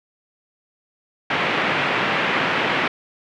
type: band-pass noise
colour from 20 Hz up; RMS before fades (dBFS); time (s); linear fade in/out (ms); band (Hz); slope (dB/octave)
white; -21; 1.3-2.88; 5; 130 to 2600; 24
effects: none